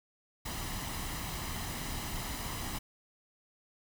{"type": "noise with comb filter", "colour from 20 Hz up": "pink", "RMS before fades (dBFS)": -38, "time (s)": [0.45, 2.79], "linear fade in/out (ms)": 10, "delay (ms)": 1, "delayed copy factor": 0.5, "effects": []}